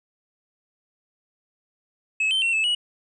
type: tone with pitch steps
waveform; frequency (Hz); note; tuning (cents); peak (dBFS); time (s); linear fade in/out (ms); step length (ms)
triangle; 2583 / 3100 / 2719 / 2614 / 2925; E7 / G7 / F7 / E7 / F#7; -36 / -20 / -47 / -15 / -21; -18; 2.2-2.75; 5; 110
effects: resampled to 24000 Hz

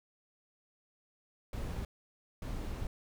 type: noise bursts at uneven times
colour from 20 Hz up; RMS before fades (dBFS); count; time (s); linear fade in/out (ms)
brown; -38; 2; 1.53-1.85 / 2.42-2.87; 2
effects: none

